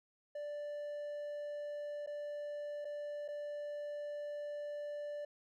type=tone with dropouts; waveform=triangle; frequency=587 Hz; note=D5; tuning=1 cent flat; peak=-38 dBFS; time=0.35-5.25 s; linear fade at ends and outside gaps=5 ms; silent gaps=2.063-2.072 / 2.847-2.851 / 3.28-3.285 s; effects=none